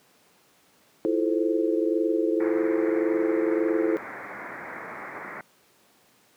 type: chord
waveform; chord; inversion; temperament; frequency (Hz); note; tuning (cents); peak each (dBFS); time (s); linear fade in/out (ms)
sine; F major seventh; third; just; 327.4 / 349.2 / 436.5 / 523.8; E4 / F4 / A4 / C5; -12 / 0 / -14 / +2; -24 / -28 / -26 / -30; 1.05-3.97; 0
type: low-pass noise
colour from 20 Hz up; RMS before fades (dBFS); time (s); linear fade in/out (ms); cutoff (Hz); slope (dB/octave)
white; -38; 2.4-5.41; 2; 2200; 96
effects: pink hiss -60 dBFS RMS until 6.36 s + high-pass 200 Hz 12 dB/octave